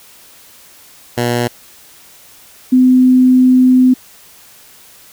10% pulse / sine tone pair in turn, 120.3 / 254.9 Hz, B2 / C4, -45 / -45 cents, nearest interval octave + minor second, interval 1300 cents, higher second, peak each -5 dBFS, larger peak neither, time 1.17-1.48 / 2.72-3.94 s, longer second, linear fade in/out 10 ms, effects white hiss -42 dBFS RMS until 5.12 s

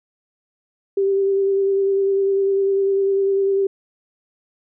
sine tone with vibrato, 392 Hz, G4, in tune, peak -15 dBFS, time 0.97-3.67 s, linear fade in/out 5 ms, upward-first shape sine, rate 10 Hz, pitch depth 18 cents each way, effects none

